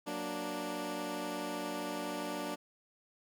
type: chord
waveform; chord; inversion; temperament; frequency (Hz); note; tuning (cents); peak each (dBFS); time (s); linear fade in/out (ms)
15% pulse; Gb augmented; none; equal; 185 / 233.1 / 293.7; Gb3 / Bb3 / D4; 0 / 0 / 0; -37 / -37 / -32; 0.06-2.56; 20
effects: none